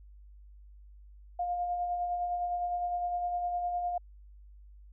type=tone with tremolo; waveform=sine; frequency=707 Hz; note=F5; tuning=21 cents sharp; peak=-28 dBFS; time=1.39-3.98 s; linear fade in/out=5 ms; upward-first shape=sine; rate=9.8 Hz; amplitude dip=35%; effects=added 50 Hz sine -50 dBFS peak until 4.92 s